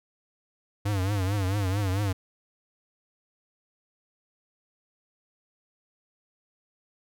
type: tone with vibrato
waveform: square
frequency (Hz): 98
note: G2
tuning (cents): 0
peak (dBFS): -25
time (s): 0.85-2.13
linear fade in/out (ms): 10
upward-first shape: triangle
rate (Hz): 4.5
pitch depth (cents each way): 140
effects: none